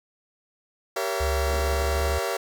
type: chord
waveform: sawtooth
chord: G diminished seventh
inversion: none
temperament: just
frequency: 392 / 470.4 / 564.5 / 677.4 Hz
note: G4 / Bb4 / Db5 / Fb5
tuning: 0 / +16 / +31 / +47 cents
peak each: -27 dBFS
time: 0.96-2.37 s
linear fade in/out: 5 ms
type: tone with pitch glide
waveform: sine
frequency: 70 to 72.01 Hz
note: C#2 to D2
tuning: +18 to -33 cents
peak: -24 dBFS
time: 1.2-2.19 s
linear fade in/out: 10 ms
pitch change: +49 cents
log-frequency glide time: 1.82-2.04 s
type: low-pass noise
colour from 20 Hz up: white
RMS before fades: -40 dBFS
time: 1.43-2.18 s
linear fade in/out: 50 ms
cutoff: 640 Hz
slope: 24 dB/octave
effects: none